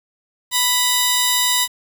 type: tone pair together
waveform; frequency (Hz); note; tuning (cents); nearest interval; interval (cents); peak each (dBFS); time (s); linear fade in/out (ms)
10% pulse; 987.8 / 3729; B5 / A#7; 0 / 0; octave + major seventh; 2300; -10; 0.51-1.68; 50
effects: 7-bit